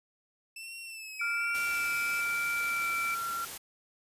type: tone with vibrato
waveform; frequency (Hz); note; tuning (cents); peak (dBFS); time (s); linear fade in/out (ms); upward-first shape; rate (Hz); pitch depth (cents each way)
sawtooth; 2641; E7; +3; -38; 0.56-2.21; 5; sine; 1.2; 60
type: tone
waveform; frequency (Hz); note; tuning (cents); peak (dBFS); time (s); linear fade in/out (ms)
sine; 2327; D7; -17; -31; 1.19-3.15; 10
type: tone with pitch glide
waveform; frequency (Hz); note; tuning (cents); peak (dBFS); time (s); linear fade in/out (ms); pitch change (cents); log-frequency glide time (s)
sine; 1396.9 to 1368.2; F6 to F6; 0 to -36; -32; 1.21-3.45; 5; -36; 2.59-2.92
type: noise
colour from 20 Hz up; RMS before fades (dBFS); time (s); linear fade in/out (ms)
white; -41; 1.54-3.58; 10
effects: resampled to 32000 Hz